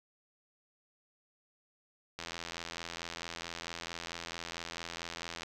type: click train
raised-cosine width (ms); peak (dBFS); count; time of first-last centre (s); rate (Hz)
0.2; -22; 275; 2.19-5.433; 84.5
effects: none